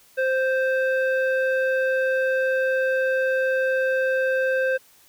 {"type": "tone with low-pass filter", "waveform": "square", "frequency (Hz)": 523, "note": "C5", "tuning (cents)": -1, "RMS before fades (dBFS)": -22, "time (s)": [0.17, 4.78], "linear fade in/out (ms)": 20, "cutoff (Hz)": 1800, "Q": 2, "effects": ["white hiss -55 dBFS RMS until 5.08 s"]}